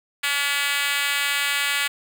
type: tone with high-pass filter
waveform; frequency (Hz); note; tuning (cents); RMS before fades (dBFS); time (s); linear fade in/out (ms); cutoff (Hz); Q
5% pulse; 284.7; C#4; +46; -23; 0.23-1.88; 10; 1700; 1.1
effects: none